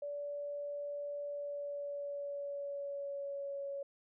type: tone with pitch glide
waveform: sine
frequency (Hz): 577 to 558.6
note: D5 to C#5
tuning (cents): -31 to +13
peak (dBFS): -38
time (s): 0.02-3.83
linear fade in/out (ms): 5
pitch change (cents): -56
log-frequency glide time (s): 1.26-3.67
effects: none